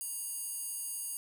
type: tone with high-pass filter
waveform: square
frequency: 948 Hz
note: A#5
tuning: 29 cents sharp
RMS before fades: -39 dBFS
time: 0.01-1.17 s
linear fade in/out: 0 ms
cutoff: 9600 Hz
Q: 2.5
effects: none